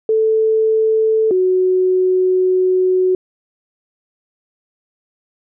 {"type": "tone pair in turn", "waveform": "sine", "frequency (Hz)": [440, 370], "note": ["A4", "F#4"], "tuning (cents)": [0, 0], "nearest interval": "minor third", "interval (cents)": 300, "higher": "first", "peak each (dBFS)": -11, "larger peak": "neither", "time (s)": [[0.09, 1.31], [1.31, 3.15]], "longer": "second", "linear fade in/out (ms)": 2, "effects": []}